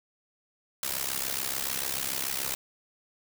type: noise with amplitude modulation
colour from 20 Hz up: white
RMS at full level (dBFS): -28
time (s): 0.83-2.55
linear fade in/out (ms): 2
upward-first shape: sine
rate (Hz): 66.9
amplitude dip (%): 85
effects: none